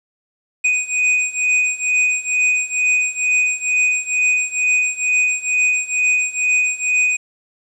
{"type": "beating tone pair", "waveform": "square", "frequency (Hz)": [2489, 2491.2], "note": ["D#7", "D#7"], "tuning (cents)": [0, 2], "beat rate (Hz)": 2.2, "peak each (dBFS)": [-20, -18], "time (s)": [0.64, 7.17], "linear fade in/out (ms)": 10, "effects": ["resampled to 24000 Hz", "8-bit"]}